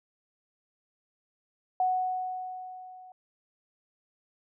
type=tone with level ramp; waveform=sine; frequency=740 Hz; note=F#5; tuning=in tune; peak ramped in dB=-22 to -47 dBFS; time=1.8-3.12 s; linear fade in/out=2 ms; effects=none